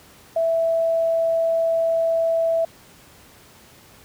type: tone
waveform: sine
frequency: 659.3 Hz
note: E5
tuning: in tune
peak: -17 dBFS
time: 0.36-2.65 s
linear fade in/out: 5 ms
effects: pink hiss -49 dBFS RMS until 4.04 s + high-pass 60 Hz 12 dB/octave

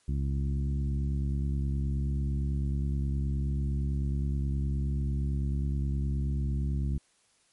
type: harmonic tone with a mistuned harmonic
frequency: 69.3 Hz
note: C#2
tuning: in tune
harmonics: 1 / 2 / 3 / 4 / 5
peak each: -28 / -32 / -38 / -44 / -48 dBFS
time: 0.08-6.98 s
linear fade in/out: 5 ms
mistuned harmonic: 1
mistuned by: -18 cents
effects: white hiss -67 dBFS RMS until 7.52 s + MP3 48 kbps

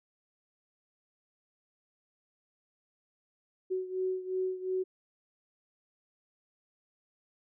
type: beating tone pair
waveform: sine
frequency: 372 / 374.8 Hz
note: F#4 / F#4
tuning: +9 / +22 cents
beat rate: 2.8 Hz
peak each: -32 / -36 dBFS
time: 3.7-4.84 s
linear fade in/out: 20 ms
effects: none

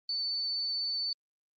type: tone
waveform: sine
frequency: 4508 Hz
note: C#8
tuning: 28 cents sharp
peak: -30 dBFS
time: 0.09-1.13 s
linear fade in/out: 2 ms
effects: Opus 32 kbps

